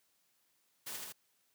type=noise with echo; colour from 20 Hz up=white; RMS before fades=-43 dBFS; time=0.86-0.97 s; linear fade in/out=10 ms; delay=78 ms; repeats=2; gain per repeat=-2 dB; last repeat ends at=1.126 s; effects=white hiss -75 dBFS RMS until 1.54 s + high-pass 100 Hz 12 dB/octave